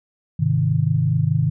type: chord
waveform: sine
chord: Ab major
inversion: none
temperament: equal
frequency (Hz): 103.83 / 130.81 / 155.56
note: Ab2 / C3 / Eb3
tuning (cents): 0 / 0 / 0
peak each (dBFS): -22 / -20 / -19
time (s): 0.39-1.5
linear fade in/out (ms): 10
effects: none